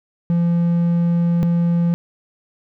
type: tone pair in turn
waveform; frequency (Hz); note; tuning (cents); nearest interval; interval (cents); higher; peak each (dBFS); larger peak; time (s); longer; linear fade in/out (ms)
triangle; 171.1 / 171.1; F3 / F3; -35 / -35; unison; 0; neither; -12; neither; 0.3-1.43 / 1.43-1.94; first; 0
effects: none